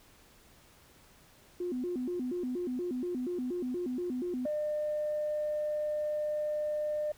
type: tone with vibrato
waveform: sine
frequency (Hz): 298.8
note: D4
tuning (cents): +30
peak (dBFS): -31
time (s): 1.6-4.46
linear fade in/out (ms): 5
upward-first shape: square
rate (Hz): 4.2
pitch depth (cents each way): 300
type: tone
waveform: sine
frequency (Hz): 602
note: D5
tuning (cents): +43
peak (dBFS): -29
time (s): 4.45-7.12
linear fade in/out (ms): 5
effects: tanh soft clip ceiling -25 dBFS + pink hiss -60 dBFS RMS until 7.17 s